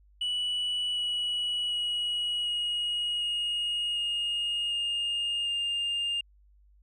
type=tone with pitch steps; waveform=sine; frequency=2950 / 2930 / 2909 / 2889 / 2869 / 2850 / 2830 / 2810 Hz; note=F#7 / F#7 / F#7 / F#7 / F7 / F7 / F7 / F7; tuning=-6 / -18 / -30 / -42 / +46 / +34 / +22 / +10 cents; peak=-25 dBFS; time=0.21-6.21 s; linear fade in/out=5 ms; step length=750 ms; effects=tanh soft clip ceiling -26 dBFS + added 50 Hz sine -57 dBFS peak until 6.82 s